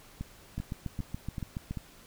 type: two click trains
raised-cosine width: 5 ms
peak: -23 / -22 dBFS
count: 5 / 9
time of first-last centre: 0.21-1.772 / 0.58-1.71 s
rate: 2.56 / 7.08 Hz
effects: pink hiss -55 dBFS RMS until 2.06 s